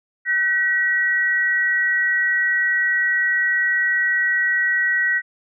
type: tone pair together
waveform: sine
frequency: 1520 / 1915.1 Hz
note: F#6 / A#6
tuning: +46 / +46 cents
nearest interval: major third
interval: 400 cents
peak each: -23 / -17 dBFS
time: 0.25-5.22 s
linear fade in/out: 50 ms
effects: none